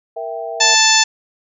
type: chord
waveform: sine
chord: E diminished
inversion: second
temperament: equal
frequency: 466.2 / 659.3 / 784 Hz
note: Bb4 / E5 / G5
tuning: 0 / 0 / 0 cents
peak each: -28 / -25 / -29 dBFS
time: 0.16-0.75 s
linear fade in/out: 10 ms
type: harmonic tone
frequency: 880 Hz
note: A5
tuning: in tune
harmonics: 1 / 2 / 3 / 4 / 5 / 6 / 7 / 8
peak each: -18 / -18 / -18 / -18 / -18 / -18 / -18 / -18 dBFS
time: 0.6-1.04 s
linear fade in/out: 10 ms
effects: none